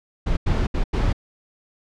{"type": "noise bursts at uneven times", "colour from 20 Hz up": "brown", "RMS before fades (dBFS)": -20, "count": 4, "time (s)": [[0.26, 0.37], [0.46, 0.67], [0.74, 0.84], [0.93, 1.13]], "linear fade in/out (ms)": 10, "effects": ["low-pass 5000 Hz 12 dB/octave"]}